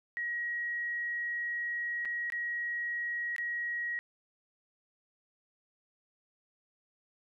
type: tone with dropouts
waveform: sine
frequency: 1900 Hz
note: A#6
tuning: 33 cents sharp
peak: -32 dBFS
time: 0.17-3.99 s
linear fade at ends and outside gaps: 0 ms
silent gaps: 2.05-2.055 / 2.301-2.322 / 3.363-3.382 s
effects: none